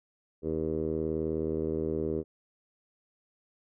10% pulse tone with low-pass filter, 79.2 Hz, D#2, 31 cents sharp, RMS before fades -31 dBFS, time 0.42-2.24 s, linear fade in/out 50 ms, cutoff 430 Hz, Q 3.6, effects none

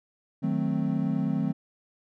triangle chord, D# diminished seventh, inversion none, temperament equal, 155.56 / 185 / 220 / 261.6 Hz, D#3 / F#3 / A3 / C4, 0 / 0 / 0 / 0 cents, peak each -28 dBFS, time 0.42-1.53 s, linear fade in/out 20 ms, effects none

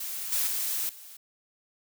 blue noise with level steps, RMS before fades -35 / -27 / -30 / -47 dBFS, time 0-1.17 s, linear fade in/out 5 ms, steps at 0.32 / 0.47 / 0.89 s, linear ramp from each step 2 ms, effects none

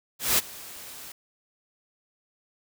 white noise with ADSR envelope, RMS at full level -20 dBFS, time 0.19-1.12 s, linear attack 190 ms, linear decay 25 ms, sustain -22 dB, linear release 3 ms, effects none

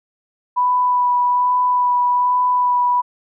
sine tone with vibrato, 987.8 Hz, B5, in tune, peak -13 dBFS, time 0.56-3.02 s, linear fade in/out 20 ms, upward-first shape sine, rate 1.2 Hz, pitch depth 12 cents each way, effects none

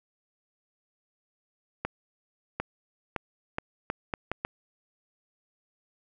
accelerating click train, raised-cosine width 0.5 ms, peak -14 dBFS, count 8, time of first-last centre 1.85-4.45 s, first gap 750 ms, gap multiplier 0.75, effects none

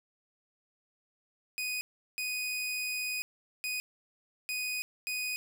sawtooth tone bursts at uneven times, 2489 Hz, D#7, in tune, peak -29 dBFS, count 5, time 1.58-1.81 / 2.18-3.22 / 3.64-3.8 / 4.49-4.82 / 5.07-5.36 s, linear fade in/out 0 ms, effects none

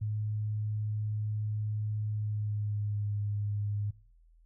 sine tone with pitch glide, 106.4 to 103.13 Hz, G#2 to G#2, +42 to -12 cents, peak -30 dBFS, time 0.01-3.91 s, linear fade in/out 10 ms, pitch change -54 cents, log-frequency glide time 2.09-3.1 s, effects noise-tail reverb RT60 0.4 s tail -21 dB re dry + added 41 Hz sine -58 dBFS peak until 4.45 s

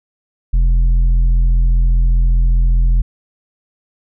triangle tone with tanh clipping, 42.5 Hz, F1, 46 cents flat, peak -10 dBFS, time 0.53-3.02 s, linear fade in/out 10 ms, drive 10 dB, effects none

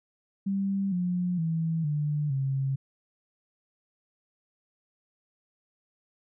sine tone with pitch steps, 196 / 178.7 / 162.92 / 148.54 / 135.43 Hz, G3 / F3 / E3 / D3 / C#3, 0 / +40 / -20 / +20 / -40 cents, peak -25 dBFS, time 0.46-2.76 s, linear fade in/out 10 ms, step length 460 ms, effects none

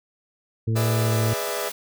harmonic tone, 112.3 Hz, A2, 36 cents sharp, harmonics 1 / 2 / 3 / 4, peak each -20 / -31 / -34 / -35 dBFS, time 0.67-1.34 s, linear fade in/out 10 ms
sawtooth chord, E dominant seventh, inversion first, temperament just, 412 / 494.4 / 593.3 / 659.3 Hz, G#4 / B4 / D5 / E5, -14 / +2 / +18 / 0 cents, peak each -28 dBFS, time 0.75-1.7 s, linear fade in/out 20 ms
white high-pass noise, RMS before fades -34 dBFS, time 0.76-1.72 s, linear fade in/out 5 ms, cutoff 180 Hz, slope 48 dB/octave
effects none

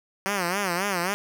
5% pulse tone with vibrato, 187.4 Hz, F#3, 22 cents sharp, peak -13 dBFS, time 0.26-1.14 s, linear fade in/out 0 ms, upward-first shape sine, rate 3.7 Hz, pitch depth 160 cents each way, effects none

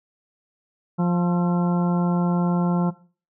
harmonic tone with a mistuned harmonic, 175.5 Hz, F3, 9 cents sharp, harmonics 1 / 2 / 3 / 4 / 5 / 6 / 8, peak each -18 / -30 / -34 / -34 / -33 / -36 / -37 dBFS, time 0.98-2.91 s, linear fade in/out 20 ms, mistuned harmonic 8, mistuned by -64 cents, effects noise-tail reverb RT60 0.4 s tail -18 dB re dry

